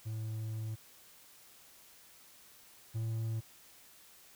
triangle tone pair in turn, 110 / 112.25 Hz, A2 / A2, 0 / +35 cents, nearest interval unison, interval 35 cents, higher second, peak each -34 / -31 dBFS, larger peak second, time 0.05-0.76 / 2.94-3.41 s, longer first, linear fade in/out 20 ms, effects white hiss -59 dBFS RMS until 4.35 s

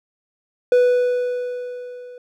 triangle tone with level ramp, 493.9 Hz, B4, in tune, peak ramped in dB -8 to -34 dBFS, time 0.72-2.18 s, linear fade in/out 2 ms, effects none

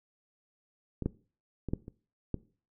clicks, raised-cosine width 3 ms, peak -21 / -16 / -23 / -16 / -30 / -18 dBFS, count 6, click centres 1.023 / 1.06 / 1.687 / 1.735 / 1.881 / 2.343 s, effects noise-tail reverb RT60 0.4 s tail -20 dB re dry

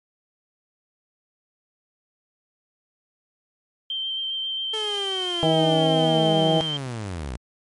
sine tone with vibrato, 3136 Hz, G7, in tune, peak -25 dBFS, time 3.9-6.77 s, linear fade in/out 2 ms, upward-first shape square, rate 7.4 Hz, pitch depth 10 cents each way
sawtooth linear sweep, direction down, 440 to 55 Hz, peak -25 dBFS, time 4.73-7.37 s, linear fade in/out 10 ms
harmonic tone, 160.1 Hz, D#3, 50 cents sharp, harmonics 1 / 2 / 3 / 4 / 5, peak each -23 / -25 / -25 / -22 / -25 dBFS, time 5.43-6.61 s, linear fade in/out 0 ms
effects MP3 48 kbps

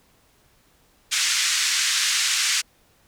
white band-pass noise, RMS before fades -22 dBFS, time 1.11-2.62 s, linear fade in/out 20 ms, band 1500 to 7400 Hz, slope 24 dB/octave, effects pink hiss -60 dBFS RMS until 3.07 s

